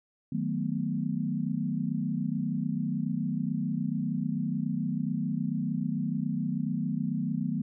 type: chord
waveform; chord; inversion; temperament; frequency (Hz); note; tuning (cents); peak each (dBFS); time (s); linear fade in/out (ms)
sine; B dominant seventh; first; equal; 155.56 / 185 / 220 / 246.9; D#3 / F#3 / A3 / B3; 0 / 0 / 0 / 0; -33; 0.32-7.62; 5
effects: none